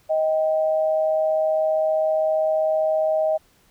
sine tone pair together, 628.7 / 784 Hz, D#5 / G5, +18 / 0 cents, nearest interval major third, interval 382 cents, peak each -18 / -28 dBFS, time 0.09-3.38 s, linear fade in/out 20 ms, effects pink hiss -59 dBFS RMS until 3.7 s

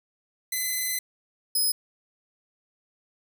5% pulse tone pair in turn, 2028 / 5079 Hz, B6 / D#8, +45 / +35 cents, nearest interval octave + major third, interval 1590 cents, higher second, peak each -16 dBFS, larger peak neither, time 0.52-0.99 / 1.55-1.72 s, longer first, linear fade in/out 5 ms, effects none

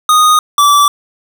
square tone pair in turn, 1239 / 1158.8 Hz, D#6 / D6, -8 / -24 cents, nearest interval minor second, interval 116 cents, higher first, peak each -6 dBFS, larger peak neither, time 0.09-0.39 / 0.58-0.88 s, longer neither, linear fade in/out 2 ms, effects none

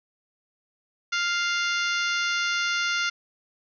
harmonic tone with a mistuned harmonic, 698.5 Hz, F5, in tune, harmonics 2 / 3 / 4 / 5 / 6 / 7 / 8 / 9, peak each -26 / -30 / -32 / -34 / -36 / -37 / -38 / -39 dBFS, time 1.12-3.1 s, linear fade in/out 10 ms, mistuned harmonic 6, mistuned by +23 cents, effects none

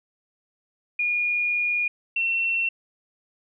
sine tone pair in turn, 2435 / 2709 Hz, D#7 / E7, -38 / +47 cents, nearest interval major second, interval 185 cents, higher second, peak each -21 dBFS, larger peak neither, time 0.99-1.88 / 2.16-2.69 s, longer first, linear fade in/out 5 ms, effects none

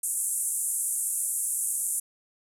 white band-pass noise, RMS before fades -29 dBFS, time 0.03-2 s, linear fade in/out 5 ms, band 7900 to 11000 Hz, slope 48 dB/octave, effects none

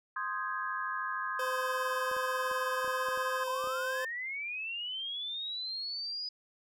sine chord, Ab major seventh, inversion first, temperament equal, 1046.5 / 1244.5 / 1568 / 1661.2 Hz, C6 / Eb6 / G6 / Ab6, 0 / 0 / 0 / 0 cents, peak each -37 / -38 / -42 / -38 dBFS, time 0.16-3.44 s, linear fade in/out 5 ms
25% pulse tone with pitch glide, 514 to 518.8 Hz, C5 to C5, -31 to -15 cents, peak -30 dBFS, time 1.39-4.05 s, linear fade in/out 5 ms, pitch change +16 cents, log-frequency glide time 2.79-3.86 s
clicks, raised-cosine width 1 ms, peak -34 dBFS, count 9, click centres 2.114 / 2.166 / 2.514 / 2.846 / 2.878 / 3.086 / 3.175 / 3.641 / 3.673 s
sine linear sweep, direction up, 960 to 4978 Hz, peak -35 dBFS, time 3.47-6.29 s, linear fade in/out 5 ms
effects none

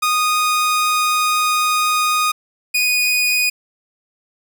sawtooth tone pair in turn, 1238 / 2476 Hz, D#6 / D#7, -9 / -9 cents, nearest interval octave, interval 1200 cents, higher second, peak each -11 dBFS, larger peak neither, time 0.02-2.32 / 2.74-3.5 s, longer first, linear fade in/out 10 ms, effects 8-bit

